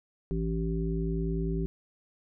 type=harmonic tone; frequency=55.1 Hz; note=A1; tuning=3 cents sharp; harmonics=1 / 3 / 5 / 7; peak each=-31 / -31 / -38 / -35 dBFS; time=0.31-1.66 s; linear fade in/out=0 ms; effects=none